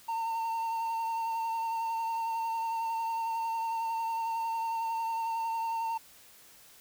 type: tone with vibrato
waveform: triangle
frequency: 909 Hz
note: A#5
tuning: 44 cents flat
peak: -28 dBFS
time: 0.08-5.98 s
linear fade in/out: 10 ms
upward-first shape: triangle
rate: 11 Hz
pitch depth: 23 cents each way
effects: white hiss -56 dBFS RMS until 6.8 s